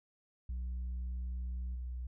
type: tone with level steps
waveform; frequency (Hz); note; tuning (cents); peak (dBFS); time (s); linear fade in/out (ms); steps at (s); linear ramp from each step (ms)
sine; 61.74; B1; 0; -33 / -36; 0.49-2.07; 5; 1.74; 20
effects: tanh soft clip ceiling -35 dBFS